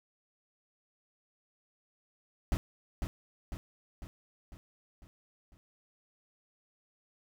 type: noise with echo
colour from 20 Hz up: brown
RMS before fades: -29 dBFS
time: 2.52-2.57 s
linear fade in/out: 0 ms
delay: 500 ms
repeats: 6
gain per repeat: -5 dB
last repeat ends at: 5.57 s
effects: none